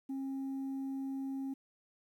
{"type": "tone", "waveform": "sine", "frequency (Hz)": 270, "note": "C#4", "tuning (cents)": -45, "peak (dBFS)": -33, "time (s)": [0.09, 1.54], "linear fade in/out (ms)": 10, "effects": ["tanh soft clip ceiling -35 dBFS", "11-bit"]}